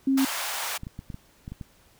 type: tone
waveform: sine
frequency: 268.9 Hz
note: C4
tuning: 47 cents sharp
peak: -19 dBFS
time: 0.07-0.25 s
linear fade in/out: 5 ms
type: high-pass noise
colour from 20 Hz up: pink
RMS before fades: -31 dBFS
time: 0.17-0.78 s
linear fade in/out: 10 ms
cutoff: 700 Hz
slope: 24 dB/octave
type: clicks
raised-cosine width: 5 ms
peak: -24 dBFS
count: 8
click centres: 0.834 / 0.869 / 0.991 / 1.102 / 1.144 / 1.479 / 1.52 / 1.612 s
effects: pink hiss -59 dBFS RMS until 1.99 s